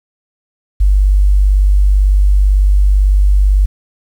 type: tone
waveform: sine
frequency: 49 Hz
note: G1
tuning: in tune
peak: -6 dBFS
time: 0.8-3.66 s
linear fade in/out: 10 ms
effects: 7-bit